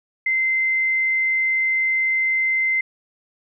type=tone; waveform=sine; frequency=2074 Hz; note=C7; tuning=16 cents flat; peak=-17 dBFS; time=0.26-2.81 s; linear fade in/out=5 ms; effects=none